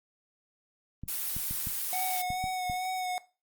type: clicks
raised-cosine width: 5 ms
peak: -26 dBFS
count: 7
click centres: 1.036 / 1.366 / 1.51 / 1.671 / 2.304 / 2.441 / 2.698 s
type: noise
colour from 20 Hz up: blue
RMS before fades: -33 dBFS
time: 1.08-2.22 s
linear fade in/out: 5 ms
type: tone with vibrato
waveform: square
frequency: 738 Hz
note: F#5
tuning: 5 cents flat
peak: -31 dBFS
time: 1.93-3.18 s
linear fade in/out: 0 ms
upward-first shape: sine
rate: 2.3 Hz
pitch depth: 24 cents each way
effects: noise-tail reverb RT60 0.3 s tail -17 dB re dry + Opus 32 kbps